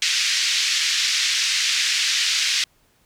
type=band-pass noise; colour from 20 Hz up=white; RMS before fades=-21 dBFS; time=0.02-2.64 s; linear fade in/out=2 ms; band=1900 to 5800 Hz; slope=24 dB/octave; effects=pink hiss -61 dBFS RMS until 3.05 s